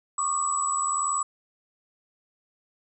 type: tone cluster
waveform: sine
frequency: 1119 / 1200 / 7870 Hz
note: C#6 / D6 / B8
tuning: +16 / +37 / -7 cents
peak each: -28 dBFS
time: 0.18-1.23 s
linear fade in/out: 5 ms
effects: none